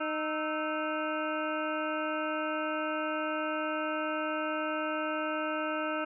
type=harmonic tone with a mistuned harmonic; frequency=308.2 Hz; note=D#4; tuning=16 cents flat; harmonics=1 / 2 / 3 / 4 / 5 / 7 / 8 / 9; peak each=-36 / -35 / -41 / -36 / -39 / -49 / -45 / -43 dBFS; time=0-6.05 s; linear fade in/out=10 ms; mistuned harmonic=4; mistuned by=+100 cents; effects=none